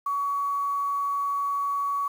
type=tone with quantisation; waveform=sine; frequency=1128 Hz; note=C#6; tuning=30 cents sharp; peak=-24 dBFS; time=0.06-2.08 s; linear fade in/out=5 ms; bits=8; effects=none